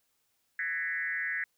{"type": "tone with frequency modulation", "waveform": "sine", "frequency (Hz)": 1832, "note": "A#6", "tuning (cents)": -31, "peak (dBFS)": -30, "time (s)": [0.59, 1.44], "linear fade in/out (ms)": 2, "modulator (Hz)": 164, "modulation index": 1.5, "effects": ["white hiss -75 dBFS RMS until 1.57 s"]}